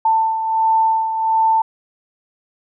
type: beating tone pair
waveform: sine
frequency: 890 / 891.4 Hz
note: A5 / A5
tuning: +20 / +22 cents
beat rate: 1.4 Hz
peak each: -14 / -22 dBFS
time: 0.05-1.62 s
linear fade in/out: 5 ms
effects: none